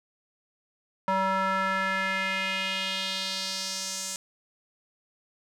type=tone with band-pass filter sweep; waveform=square; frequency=191 Hz; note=G3; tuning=45 cents flat; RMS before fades=-29 dBFS; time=1.08-4.16 s; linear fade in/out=0 ms; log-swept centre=1000 to 7300 Hz; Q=2.3; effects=none